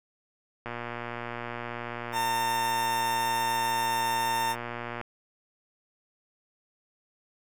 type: click train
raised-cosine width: 0.5 ms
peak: -20 dBFS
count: 519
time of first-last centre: 0.66-5.013 s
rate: 119 Hz
type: tone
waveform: 40% pulse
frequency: 907 Hz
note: A#5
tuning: 48 cents flat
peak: -25 dBFS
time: 2.12-4.56 s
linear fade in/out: 50 ms
effects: none